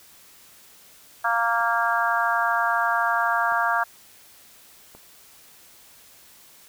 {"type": "harmonic tone", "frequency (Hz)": 232.1, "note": "A#3", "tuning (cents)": -7, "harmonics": [3, 4, 5, 6, 7], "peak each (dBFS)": [-26, -26, -26, -26, -26], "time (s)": [1.24, 3.84], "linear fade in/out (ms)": 10}
{"type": "clicks", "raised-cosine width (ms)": 1, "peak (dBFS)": [-36, -30, -31], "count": 3, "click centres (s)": [1.606, 3.522, 4.95]}
{"effects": ["white hiss -51 dBFS RMS until 6.68 s"]}